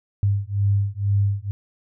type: beating tone pair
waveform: sine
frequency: 99.4 / 101.5 Hz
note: G2 / G#2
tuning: +25 / -39 cents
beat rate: 2.1 Hz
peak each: -21 dBFS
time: 0.23-1.51 s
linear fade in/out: 0 ms
effects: none